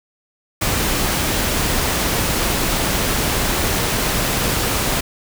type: noise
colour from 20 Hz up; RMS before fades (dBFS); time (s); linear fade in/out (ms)
pink; -19; 0.61-5.01; 10
effects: none